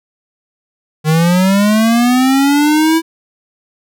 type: linear sweep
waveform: square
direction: up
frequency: 152.1 to 329.6 Hz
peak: -9 dBFS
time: 1.04-3.02 s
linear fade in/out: 50 ms
effects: none